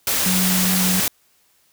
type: tone in noise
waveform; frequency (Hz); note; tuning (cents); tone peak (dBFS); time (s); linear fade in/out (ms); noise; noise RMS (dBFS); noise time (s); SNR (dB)
sine; 185; F#3; 0; -19; 0.26-1; 2; white; -20; 0.07-1.08; -2
effects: white hiss -60 dBFS RMS until 1.72 s

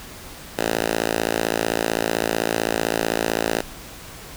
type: tone with high-pass filter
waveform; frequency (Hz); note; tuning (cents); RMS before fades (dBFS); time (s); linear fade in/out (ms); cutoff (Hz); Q
5% pulse; 55.7; A1; +22; -23; 0.57-3.62; 20; 290; 0.64
effects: pink hiss -39 dBFS RMS until 4.36 s

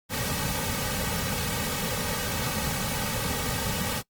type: noise with comb filter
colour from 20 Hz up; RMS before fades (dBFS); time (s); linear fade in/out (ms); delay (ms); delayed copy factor
pink; -29; 0.09-4.03; 50; 2.9; -0.9
effects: noise-tail reverb RT60 0.1 s tail -22 dB re dry + Opus 48 kbps

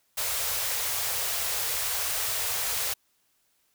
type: band-stop noise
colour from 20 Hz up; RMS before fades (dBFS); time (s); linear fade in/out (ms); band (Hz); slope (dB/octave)
white; -29; 0.17-2.94; 10; 130 to 420; 48
effects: white hiss -70 dBFS RMS until 3.74 s

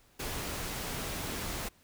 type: noise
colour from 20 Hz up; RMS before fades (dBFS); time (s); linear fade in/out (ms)
pink; -37; 0.19-1.69; 10
effects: pink hiss -64 dBFS RMS until 1.83 s

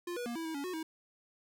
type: tone with pitch steps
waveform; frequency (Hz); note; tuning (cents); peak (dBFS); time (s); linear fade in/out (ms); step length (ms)
square; 350.3 / 485.3 / 236.8 / 327.9 / 321.5 / 281.8 / 365.2 / 319.7; F4 / B4 / A#3 / E4 / E4 / C#4 / F#4 / D#4; +5 / -30 / +27 / -9 / -43 / +29 / -23 / +47; -37; 0.07-0.83; 5; 95
effects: none

